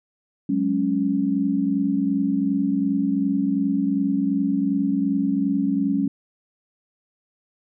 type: chord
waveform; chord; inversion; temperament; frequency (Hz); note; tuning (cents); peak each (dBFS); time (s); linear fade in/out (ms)
sine; F# suspended second; none; equal; 185 / 207.7 / 277.2; F#3 / G#3 / C#4; 0 / 0 / 0; -26 / -24 / -21; 0.49-6.08; 5
effects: none